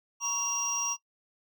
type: tone cluster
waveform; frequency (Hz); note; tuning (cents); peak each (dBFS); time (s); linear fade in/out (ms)
triangle; 953 / 1116 / 2761 / 5710; A#5 / C#6 / F7 / F8; +38 / +11 / -20 / +37; -36 / -36 / -36 / -29; 0.2-0.97; 50
effects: noise-tail reverb RT60 0.1 s tail -17 dB re dry